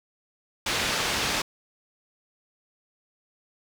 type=low-pass noise; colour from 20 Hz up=white; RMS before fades=-27 dBFS; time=0.66-1.42 s; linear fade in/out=5 ms; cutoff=4300 Hz; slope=12 dB/octave; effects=none